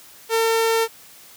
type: tone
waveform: sawtooth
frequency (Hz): 452.5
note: A4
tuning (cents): +48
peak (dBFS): -13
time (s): 0.29-0.88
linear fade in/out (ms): 50
effects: white hiss -46 dBFS RMS until 1.36 s + high-pass 60 Hz 12 dB/octave